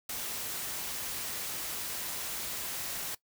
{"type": "noise with ADSR envelope", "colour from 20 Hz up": "white", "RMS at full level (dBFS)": -34, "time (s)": [0.09, 3.15], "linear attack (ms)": 6, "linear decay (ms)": 4, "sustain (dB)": -3, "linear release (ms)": 6, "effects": ["noise-tail reverb RT60 0.1 s tail -19 dB re dry"]}